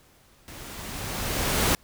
pink noise with level ramp, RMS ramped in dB -43 to -21 dBFS, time 0.48-1.75 s, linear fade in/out 0 ms, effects pink hiss -58 dBFS RMS until 1.83 s

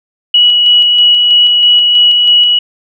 sine tone with tremolo, 2926 Hz, F#7, 20 cents flat, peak -3 dBFS, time 0.34-2.59 s, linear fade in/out 5 ms, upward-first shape square, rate 3.1 Hz, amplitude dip 25%, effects none

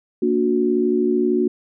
sine chord, Bb augmented, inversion none, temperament just, 233.1 / 291.4 / 364.2 Hz, Bb3 / D4 / F#4, 0 / -13 / -27 cents, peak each -21 / -22 / -18 dBFS, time 0.22-1.48 s, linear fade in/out 5 ms, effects none

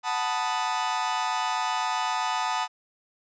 40% pulse chord, B dominant seventh, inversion second, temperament equal, 740 / 880 / 987.8 / 1244.5 Hz, F#5 / A5 / B5 / D#6, 0 / 0 / 0 / 0 cents, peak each -31 / -28 / -31 / -31 dBFS, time 0.03-2.68 s, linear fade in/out 50 ms, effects resampled to 16000 Hz

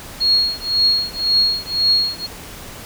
sine tone with tremolo, 4300 Hz, C8, 47 cents sharp, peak -10 dBFS, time 0.2-2.27 s, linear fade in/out 20 ms, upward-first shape triangle, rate 1.9 Hz, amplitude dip 100%, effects pink hiss -35 dBFS RMS until 2.85 s

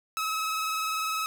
sawtooth tone with vibrato, 1288 Hz, E6, 41 cents flat, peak -24 dBFS, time 0.17-1.26 s, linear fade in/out 0 ms, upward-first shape triangle, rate 20 Hz, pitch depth 37 cents each way, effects none

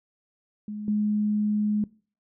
sine tone pair in turn, 210 / 210 Hz, G#3 / G#3, +19 / +19 cents, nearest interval unison, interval 0 cents, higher neither, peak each -31 / -21 dBFS, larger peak second, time 0.68-0.88 / 0.88-1.84 s, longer second, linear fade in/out 2 ms, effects noise-tail reverb RT60 0.4 s tail -22 dB re dry

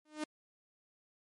sawtooth tone with exponential growth, 305.1 Hz, D#4, 34 cents flat, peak -29 dBFS, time 0.05-0.24 s, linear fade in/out 5 ms, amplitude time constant 41 ms, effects MP3 48 kbps

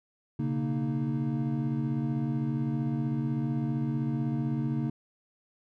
triangle tone cluster, 123.9 / 139.6 / 232.2 / 308.8 Hz, B2 / C#3 / A#3 / D#4, +6 / +13 / -7 / -13 cents, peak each -37 / -28 / -30 / -33 dBFS, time 0.39-4.9 s, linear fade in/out 5 ms, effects none

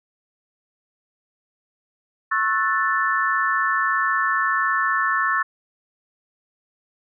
sine chord, F# minor seventh, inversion second, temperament equal with one note detuned, 1094.7 / 1318.5 / 1480 / 1760 Hz, C#6 / E6 / F#6 / A6, -22 / 0 / 0 / 0 cents, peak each -23 / -24 / -28 / -22 dBFS, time 2.31-5.43 s, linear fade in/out 10 ms, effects none

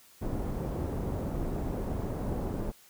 pink low-pass noise, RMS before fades -33 dBFS, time 0.21-2.72 s, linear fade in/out 20 ms, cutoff 570 Hz, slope 12 dB/octave, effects white hiss -58 dBFS RMS until 2.89 s

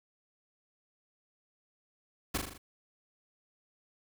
pink noise with echo, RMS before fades -31 dBFS, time 2.34-2.38 s, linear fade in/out 10 ms, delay 40 ms, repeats 5, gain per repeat -4 dB, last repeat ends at 2.58 s, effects none

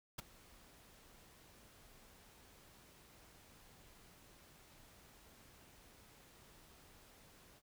pink noise with ADSR envelope, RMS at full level -41 dBFS, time 0.18-7.62 s, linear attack 10 ms, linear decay 13 ms, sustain -22 dB, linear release 53 ms, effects none

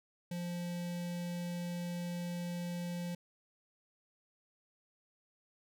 square tone with notch filter, 174.61 Hz, F3, in tune, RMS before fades -39 dBFS, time 0.31-3.15 s, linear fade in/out 5 ms, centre 1200 Hz, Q 1.4, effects none

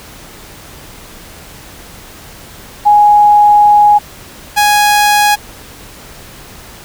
sine / sawtooth tone pair in turn, 830.6 / 830.6 Hz, G#5 / G#5, 0 / 0 cents, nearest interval unison, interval 0 cents, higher neither, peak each -3 dBFS, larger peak neither, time 2.85-3.99 / 4.56-5.36 s, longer first, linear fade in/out 20 ms, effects pink hiss -34 dBFS RMS until 6.84 s

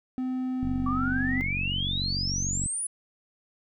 triangle tone, 256.3 Hz, C4, 36 cents flat, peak -25 dBFS, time 0.18-1.41 s, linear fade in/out 0 ms
click train, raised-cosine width 5 ms, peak -21 dBFS, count 96, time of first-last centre 0.63-2.66 s, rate 46.8 Hz
sine exponential sweep, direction up, 1134 to 10150 Hz, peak -28 dBFS, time 0.86-2.87 s, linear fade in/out 5 ms
effects none

